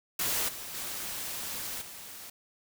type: noise with level steps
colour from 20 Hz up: white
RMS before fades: -30 / -41 / -37 / -45 dBFS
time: 0.19-2.3 s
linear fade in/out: 5 ms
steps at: 0.48 / 0.74 / 1.81 s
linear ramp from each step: 10 ms
effects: none